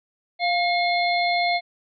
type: harmonic tone with a mistuned harmonic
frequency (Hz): 698.5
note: F5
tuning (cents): 0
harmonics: 1 / 3 / 5 / 6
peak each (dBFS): -21 / -24 / -33 / -29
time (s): 0.39-1.61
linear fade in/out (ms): 50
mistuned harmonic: 3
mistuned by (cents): +55
effects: none